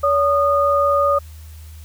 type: tone pair together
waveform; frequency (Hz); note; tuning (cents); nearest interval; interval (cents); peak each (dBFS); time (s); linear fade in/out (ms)
sine; 568 / 1226.7; C#5 / D#6; +42 / -25; octave + minor second; 1333; -16; 0.03-1.19; 10
effects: added 78 Hz sine -35 dBFS peak until 1.84 s + white hiss -49 dBFS RMS until 1.84 s